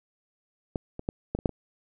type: clicks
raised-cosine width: 2 ms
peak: -15 / -22 / -15 / -14 / -23 / -8 / -25 dBFS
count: 7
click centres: 0.758 / 0.994 / 1.089 / 1.35 / 1.389 / 1.458 / 1.493 s
effects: none